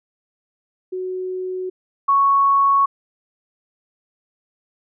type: tone pair in turn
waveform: sine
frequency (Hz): 370 / 1108.7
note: F#4 / C#6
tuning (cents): 0 / 0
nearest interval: octave + perfect fifth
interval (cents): 1900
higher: second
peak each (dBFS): -23 / -12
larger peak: second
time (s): 0.92-1.7 / 2.08-2.86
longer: neither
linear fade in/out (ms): 10
effects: none